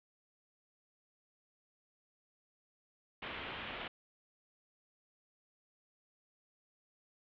white low-pass noise, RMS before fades -44 dBFS, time 3.22-3.88 s, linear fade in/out 5 ms, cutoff 3300 Hz, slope 48 dB/octave, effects none

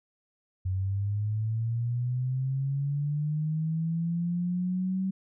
sine linear sweep, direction up, 92 to 191.4 Hz, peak -26 dBFS, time 0.65-5.11 s, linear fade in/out 10 ms, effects none

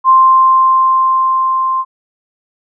sine tone with level ramp, 1050 Hz, C6, 6 cents sharp, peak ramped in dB -3 to -12 dBFS, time 0.04-1.85 s, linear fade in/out 50 ms, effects none

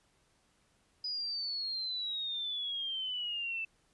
sine exponential sweep, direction down, 4978 to 2639 Hz, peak -34 dBFS, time 1.04-3.65 s, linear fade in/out 5 ms, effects pink hiss -71 dBFS RMS until 3.93 s + resampled to 24000 Hz

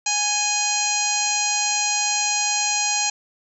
harmonic tone with a mistuned harmonic, 830.6 Hz, G#5, in tune, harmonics 1 / 2 / 3 / 4 / 5 / 6 / 7 / 8 / 9, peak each -27 / -35 / -27 / -34 / -28 / -33 / -31 / -23 / -30 dBFS, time 0.06-3.1 s, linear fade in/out 5 ms, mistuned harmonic 4, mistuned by -86 cents, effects none

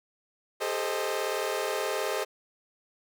sawtooth chord, A half-diminished seventh, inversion third, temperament equal with one note detuned, 401.2 / 440 / 523.3 / 622.3 Hz, G4 / A4 / C5 / Eb5, +40 / 0 / 0 / 0 cents, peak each -30 dBFS, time 0.6-2.25 s, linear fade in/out 20 ms, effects none

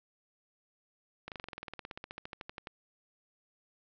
slowing click train, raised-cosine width 0.3 ms, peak -25 dBFS, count 24, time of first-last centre 1.28-2.671 s, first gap 38 ms, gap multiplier 1.04, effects low-pass 5000 Hz 12 dB/octave

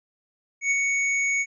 square tone with ADSR envelope, 2226 Hz, C#7, 7 cents sharp, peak -19 dBFS, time 0.61-1.46 s, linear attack 100 ms, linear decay 23 ms, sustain -3 dB, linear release 49 ms, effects resampled to 22050 Hz

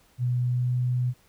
sine tone with pitch glide, 123.6 to 124.6 Hz, B2 to B2, +2 to +16 cents, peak -22 dBFS, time 0.18-1.14 s, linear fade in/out 50 ms, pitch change +14 cents, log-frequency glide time 0.48-0.75 s, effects pink hiss -61 dBFS RMS until 1.28 s

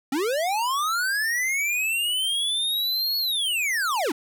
square linear two-way sweep, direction up then down, 252.9 to 4385 to 252.9 Hz, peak -23 dBFS, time 0.12-4.12 s, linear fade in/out 5 ms, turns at 3.18 s, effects none

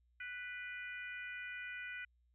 harmonic tone with a mistuned harmonic, 494.7 Hz, B4, 3 cents sharp, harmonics 3 / 4 / 5 / 6, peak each -46 / -48 / -49 / -59 dBFS, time 0.2-2.05 s, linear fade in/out 5 ms, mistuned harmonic 5, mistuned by -28 cents, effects added 60 Hz sine -70 dBFS peak until 2.34 s

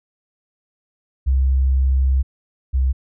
sine tone pair in turn, 66.1 / 65.34 Hz, C2 / C2, +18 / -2 cents, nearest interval unison, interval 20 cents, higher first, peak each -13 / -14 dBFS, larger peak first, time 1.26-2.23 / 2.73-2.93 s, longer first, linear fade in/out 20 ms, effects none

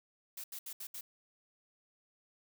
blue noise bursts at uneven times, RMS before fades -44 dBFS, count 5, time 0.37-0.44 / 0.52-0.59 / 0.66-0.73 / 0.8-0.87 / 0.94-1.01 s, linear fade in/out 5 ms, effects none

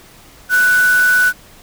sine tone in noise, 1486 Hz, F#6, 7 cents sharp, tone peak -9 dBFS, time 0.49-1.33 s, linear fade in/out 50 ms, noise white, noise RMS -25 dBFS, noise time 0.49-1.33 s, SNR +13 dB, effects pink hiss -43 dBFS RMS until 1.62 s

